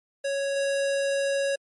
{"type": "tone with level steps", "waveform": "square", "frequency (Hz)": 554.4, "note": "C#5", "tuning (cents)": 0, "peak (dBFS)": [-26, -24], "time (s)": [0.24, 1.56], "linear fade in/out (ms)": 10, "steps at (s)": 0.56, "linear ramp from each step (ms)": 2, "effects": ["MP3 48 kbps"]}